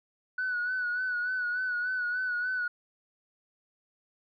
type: tone with vibrato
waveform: sine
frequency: 1480 Hz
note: F#6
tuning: in tune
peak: -27 dBFS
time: 0.38-2.68 s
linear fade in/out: 5 ms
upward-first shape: sine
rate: 3.4 Hz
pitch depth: 44 cents each way
effects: tanh soft clip ceiling -24 dBFS